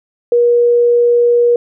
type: tone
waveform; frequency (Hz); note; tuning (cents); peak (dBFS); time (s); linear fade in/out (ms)
sine; 478.3; A#4; +44; -7; 0.32-1.56; 2
effects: none